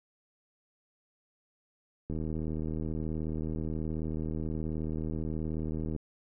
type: click train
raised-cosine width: 3 ms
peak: -23 dBFS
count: 305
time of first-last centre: 2.1-5.963 s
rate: 78.7 Hz
effects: none